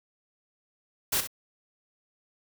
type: noise with echo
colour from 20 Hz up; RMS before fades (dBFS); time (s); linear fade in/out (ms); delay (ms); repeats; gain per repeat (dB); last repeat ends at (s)
white; -26; 1.12-1.21; 10; 64; 1; -10; 1.274
effects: none